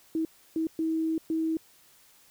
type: tone bursts at uneven times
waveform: sine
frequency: 321.6 Hz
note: E4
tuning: 43 cents flat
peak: -25 dBFS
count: 4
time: 0.15-0.25 / 0.56-0.67 / 0.79-1.18 / 1.3-1.57 s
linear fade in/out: 2 ms
effects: white hiss -59 dBFS RMS until 2.3 s